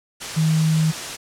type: tone in noise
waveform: sine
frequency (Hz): 158.4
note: D#3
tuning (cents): +31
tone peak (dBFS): -15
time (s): 0.36-0.92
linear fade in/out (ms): 20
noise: white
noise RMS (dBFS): -29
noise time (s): 0.2-1.17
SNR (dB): +11
effects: low-pass 8000 Hz 12 dB/octave